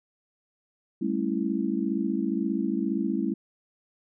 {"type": "chord", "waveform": "sine", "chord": "A dominant seventh", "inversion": "third", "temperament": "just", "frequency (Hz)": [198, 220, 275, 330], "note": ["G3", "A3", "C#4", "E4"], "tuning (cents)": [18, 0, -14, 2], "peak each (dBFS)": -30, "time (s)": [1.01, 3.34], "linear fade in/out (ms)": 10, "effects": []}